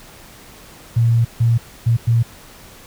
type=tone bursts at uneven times; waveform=sine; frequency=116.3 Hz; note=A#2; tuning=4 cents flat; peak=-11 dBFS; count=4; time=0.96-1.25 / 1.4-1.58 / 1.86-1.97 / 2.07-2.23 s; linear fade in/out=10 ms; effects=pink hiss -42 dBFS RMS until 2.86 s